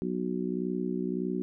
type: harmonic tone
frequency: 61.7 Hz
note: B1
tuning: 1 cent flat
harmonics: 3 / 4 / 5 / 6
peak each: -33 / -34 / -36 / -34 dBFS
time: 0.02-1.42 s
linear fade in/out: 0 ms
effects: none